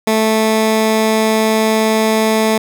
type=tone; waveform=15% pulse; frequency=219.5 Hz; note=A3; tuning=4 cents flat; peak=-5 dBFS; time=0.07-2.58 s; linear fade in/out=5 ms; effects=none